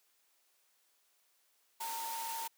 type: tone in noise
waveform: sine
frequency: 912 Hz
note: A#5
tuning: 38 cents flat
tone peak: -39 dBFS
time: 1.8-2.48 s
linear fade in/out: 10 ms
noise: white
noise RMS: -43 dBFS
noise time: 1.8-2.48 s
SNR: +1 dB
effects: white hiss -73 dBFS RMS until 2.57 s + high-pass 400 Hz 12 dB/octave